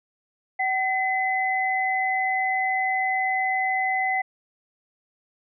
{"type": "tone pair together", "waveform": "sine", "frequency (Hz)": [759.9, 2027], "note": ["F#5", "B6"], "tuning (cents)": [46, 45], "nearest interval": "octave + perfect fourth", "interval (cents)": 1699, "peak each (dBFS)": -24, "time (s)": [0.59, 4.22], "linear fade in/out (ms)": 10, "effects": []}